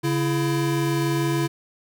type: tone pair together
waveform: square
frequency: 140.59 / 335.1 Hz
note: C#3 / E4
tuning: +25 / +29 cents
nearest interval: octave + minor third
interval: 1504 cents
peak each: -24 dBFS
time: 0.03-1.48 s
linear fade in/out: 20 ms
effects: none